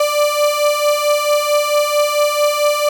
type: beating tone pair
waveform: 35% pulse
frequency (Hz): 587 / 591.5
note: D5 / D5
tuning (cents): -1 / +12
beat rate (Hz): 4.5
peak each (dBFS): -16 / -13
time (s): 0-2.89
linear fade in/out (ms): 5
effects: none